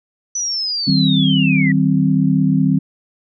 sine linear sweep, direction down, 5990 to 1900 Hz, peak -18 dBFS, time 0.35-1.72 s, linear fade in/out 5 ms
sine chord, C minor, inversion first, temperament equal with one note detuned, 155.56 / 191.74 / 261.6 Hz, Eb3 / G3 / C4, 0 / -38 / 0 cents, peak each -16 dBFS, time 0.87-2.79 s, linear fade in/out 10 ms
clicks, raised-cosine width 3 ms, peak -23 / -27 / -32 dBFS, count 3, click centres 0.896 / 1.198 / 1.554 s
effects none

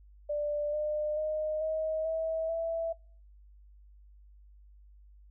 sine tone with pitch steps, 590 / 603.4 / 617.2 / 631.3 / 645.6 / 660.3 Hz, D5 / D5 / D#5 / D#5 / E5 / E5, +8 / +47 / -14 / +25 / -36 / +3 cents, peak -29 dBFS, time 0.29-2.93 s, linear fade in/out 10 ms, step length 440 ms, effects noise-tail reverb RT60 0.5 s tail -26 dB re dry + added 50 Hz sine -53 dBFS peak until 5.3 s

